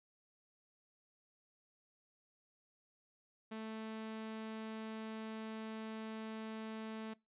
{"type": "tone", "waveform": "sawtooth", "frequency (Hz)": 220, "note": "A3", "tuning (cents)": 0, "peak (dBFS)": -39, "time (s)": [3.51, 7.14], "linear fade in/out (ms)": 10, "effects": ["noise-tail reverb RT60 0.2 s tail -22 dB re dry", "resampled to 8000 Hz"]}